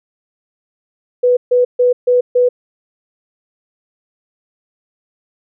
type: tone bursts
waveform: sine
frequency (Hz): 493.9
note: B4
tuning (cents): 0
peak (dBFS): -8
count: 5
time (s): 1.23-2.49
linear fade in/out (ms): 10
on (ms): 140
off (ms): 140
effects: none